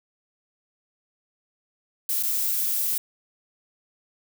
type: noise with dropouts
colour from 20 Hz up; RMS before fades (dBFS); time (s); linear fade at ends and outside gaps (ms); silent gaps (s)
violet; -25; 2.09-2.98; 2; 2.227-2.233
effects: none